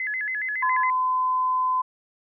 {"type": "tone with vibrato", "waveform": "sine", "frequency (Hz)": 1864.7, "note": "A#6", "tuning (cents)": 0, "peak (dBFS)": -25, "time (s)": [0, 0.9], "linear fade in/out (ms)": 2, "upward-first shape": "square", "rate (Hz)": 7.2, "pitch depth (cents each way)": 160}
{"type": "tone", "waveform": "sine", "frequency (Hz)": 1020, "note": "C6", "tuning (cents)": -44, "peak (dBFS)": -20, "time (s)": [0.62, 1.82], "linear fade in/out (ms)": 10}
{"effects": []}